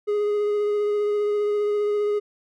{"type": "tone with vibrato", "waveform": "triangle", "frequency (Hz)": 415.3, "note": "G#4", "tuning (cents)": 0, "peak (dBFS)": -18, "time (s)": [0.07, 2.2], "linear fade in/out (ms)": 20, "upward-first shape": "sine", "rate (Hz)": 15, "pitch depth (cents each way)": 14, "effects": []}